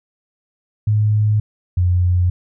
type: tone pair in turn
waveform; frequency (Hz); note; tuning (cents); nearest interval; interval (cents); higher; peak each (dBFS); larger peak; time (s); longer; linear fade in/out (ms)
sine; 106.3 / 89.38; G#2 / F2; +41 / +41; minor third; 300; first; -12; neither; 0.87-1.4 / 1.77-2.3; neither; 5
effects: none